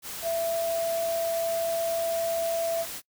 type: tone in noise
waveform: sine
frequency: 667 Hz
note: E5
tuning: 20 cents sharp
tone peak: -25 dBFS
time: 0.22-2.86 s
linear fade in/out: 50 ms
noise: white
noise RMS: -37 dBFS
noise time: 0.02-3.02 s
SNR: +9 dB
effects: noise-tail reverb RT60 0.1 s tail -24 dB re dry